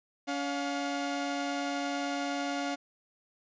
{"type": "tone pair together", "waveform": "sawtooth", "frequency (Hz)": [282.2, 711], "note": ["C#4", "F5"], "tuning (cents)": [31, 31], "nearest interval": "octave + major third", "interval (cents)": 1600, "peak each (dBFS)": [-29, -31], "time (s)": [0.27, 2.76], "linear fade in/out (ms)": 20, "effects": ["resampled to 16000 Hz"]}